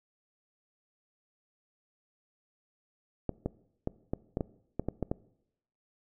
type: clicks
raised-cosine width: 2 ms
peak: -17 dBFS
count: 10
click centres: 3.293 / 3.46 / 3.874 / 4.135 / 4.371 / 4.408 / 4.796 / 4.886 / 5.027 / 5.115 s
effects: noise-tail reverb RT60 0.8 s tail -21 dB re dry

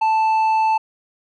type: tone with low-pass filter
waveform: square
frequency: 880 Hz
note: A5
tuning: in tune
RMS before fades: -17 dBFS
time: 0.01-0.78 s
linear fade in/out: 10 ms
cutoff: 1900 Hz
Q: 0.88
effects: none

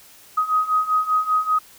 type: beating tone pair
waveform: sine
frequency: 1254 / 1259.1 Hz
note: D#6 / D#6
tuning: +13 / +20 cents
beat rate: 5.1 Hz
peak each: -22 / -19 dBFS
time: 0.37-1.59 s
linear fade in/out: 10 ms
effects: white hiss -48 dBFS RMS until 1.78 s

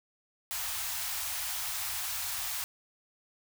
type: band-stop noise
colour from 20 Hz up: white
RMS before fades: -35 dBFS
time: 0.51-2.64 s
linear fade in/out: 0 ms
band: 110 to 670 Hz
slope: 48 dB/octave
effects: none

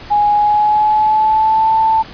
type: tone with pitch glide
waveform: sine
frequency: 830.6 to 885.1 Hz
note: G#5 to A5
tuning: 0 to +10 cents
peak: -9 dBFS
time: 0.1-2.03 s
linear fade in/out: 20 ms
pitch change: +110 cents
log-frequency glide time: 0.34-1.71 s
effects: pink hiss -34 dBFS RMS until 2.13 s + resampled to 11025 Hz

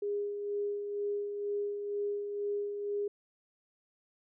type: tone with tremolo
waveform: sine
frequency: 408.9 Hz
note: G#4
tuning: 27 cents flat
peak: -30 dBFS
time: 0.02-3.08 s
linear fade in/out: 5 ms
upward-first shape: sine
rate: 2.1 Hz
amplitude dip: 45%
effects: none

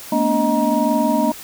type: tone cluster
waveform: sine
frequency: 222.9 / 244.3 / 289.4 / 624 / 945 Hz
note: A3 / B3 / D4 / D#5 / A#5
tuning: +23 / -19 / -25 / +5 / +23 cents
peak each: -21 dBFS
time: 0.12-1.32 s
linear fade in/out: 5 ms
effects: white hiss -36 dBFS RMS until 1.43 s

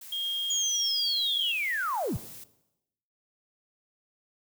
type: noise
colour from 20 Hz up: blue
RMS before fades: -45 dBFS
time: 0.01-2.44 s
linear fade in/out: 5 ms
type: tone with pitch glide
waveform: sine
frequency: 3240 to 3276 Hz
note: G#7 to G#7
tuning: -43 to -24 cents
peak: -29 dBFS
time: 0.12-1.52 s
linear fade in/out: 5 ms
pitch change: +19 cents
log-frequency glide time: 0.61-0.92 s
type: linear sweep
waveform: sine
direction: down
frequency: 6900 to 59 Hz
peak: -27 dBFS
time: 0.5-2.17 s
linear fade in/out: 5 ms
effects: noise-tail reverb RT60 0.9 s tail -17 dB re dry

